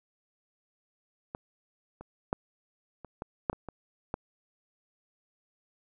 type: clicks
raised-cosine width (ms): 1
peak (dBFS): -22 / -30 / -14 / -29 / -22 / -12 / -25 / -25 / -17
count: 9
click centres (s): 1.349 / 2.01 / 2.329 / 3.047 / 3.221 / 3.498 / 3.53 / 3.687 / 4.141
effects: none